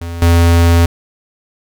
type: tone with level steps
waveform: square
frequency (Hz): 84.9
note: F2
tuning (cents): -48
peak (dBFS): -22 / -7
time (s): 0.01-0.86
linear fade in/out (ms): 5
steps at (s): 0.22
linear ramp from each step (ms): 2
effects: none